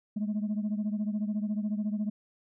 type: beating tone pair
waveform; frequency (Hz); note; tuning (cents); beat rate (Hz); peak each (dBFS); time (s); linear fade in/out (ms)
sine; 207.2 / 221.2; G#3 / A3; -4 / +9; 14; -28 / -32; 0.16-2.1; 10
effects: tanh soft clip ceiling -25 dBFS